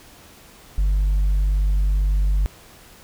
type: tone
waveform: sine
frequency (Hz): 49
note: G1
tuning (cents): 0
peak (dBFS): -13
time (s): 0.78-2.46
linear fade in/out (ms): 0
effects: tanh soft clip ceiling -15 dBFS + pink hiss -47 dBFS RMS until 3.03 s